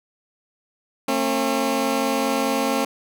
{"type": "tone pair together", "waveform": "15% pulse", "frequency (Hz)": [225.4, 270], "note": ["A3", "C#4"], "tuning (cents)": [42, -45], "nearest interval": "minor third", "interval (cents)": 313, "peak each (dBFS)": [-18, -15], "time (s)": [1.08, 2.85], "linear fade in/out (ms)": 5, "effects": []}